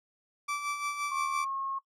30% pulse tone with tremolo, 1162 Hz, D6, 19 cents flat, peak -27 dBFS, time 0.48-1.45 s, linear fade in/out 10 ms, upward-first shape sine, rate 5.8 Hz, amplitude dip 55%
sine tone, 1084 Hz, C#6, 39 cents flat, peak -32 dBFS, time 1.11-1.79 s, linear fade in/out 10 ms
effects noise-tail reverb RT60 0.1 s tail -17 dB re dry + low-pass 10000 Hz 12 dB/octave

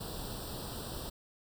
pink noise with comb filter, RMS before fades -41 dBFS, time 0-1.1 s, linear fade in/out 10 ms, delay 0.23 ms, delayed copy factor +0.9, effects none

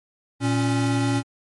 square tone pair together, 116.54 / 277.2 Hz, A#2 / C#4, 0 / 0 cents, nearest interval octave + minor third, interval 1500 cents, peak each -23 dBFS, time 0.4-1.23 s, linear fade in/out 50 ms, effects MP3 48 kbps

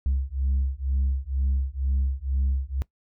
sine beating tone pair, 66.1 / 68.2 Hz, C2 / C#2, +18 / -28 cents, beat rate 2.1 Hz, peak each -24 dBFS, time 0.06-2.82 s, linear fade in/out 0 ms, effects noise-tail reverb RT60 0.1 s tail -22 dB re dry + tanh soft clip ceiling -18 dBFS

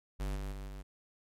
square tone with level steps, 49 Hz, G1, in tune, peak -34 / -37 / -41 / -43 dBFS, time 0.19-0.83 s, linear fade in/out 20 ms, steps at 0.35 / 0.51 / 0.67 s, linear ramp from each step 20 ms, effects MP3 64 kbps

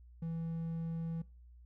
triangle tone, 164.81 Hz, E3, in tune, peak -34 dBFS, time 0.22-1.22 s, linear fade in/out 5 ms, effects noise-tail reverb RT60 0.4 s tail -22 dB re dry + added 60 Hz sine -54 dBFS peak until 1.65 s

